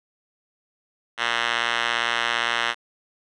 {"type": "tone with band-pass filter", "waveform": "5% pulse", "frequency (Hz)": 117.6, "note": "A#2", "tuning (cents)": 16, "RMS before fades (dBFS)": -24, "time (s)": [1.17, 2.75], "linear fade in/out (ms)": 50, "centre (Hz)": 2300, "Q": 4.2, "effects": ["resampled to 22050 Hz", "8-bit"]}